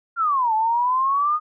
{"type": "exponential two-way sweep", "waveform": "sine", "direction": "down then up", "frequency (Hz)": [1413, 862, 1244], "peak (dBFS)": -17, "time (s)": [0.16, 1.4], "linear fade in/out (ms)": 50, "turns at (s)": 0.54, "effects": []}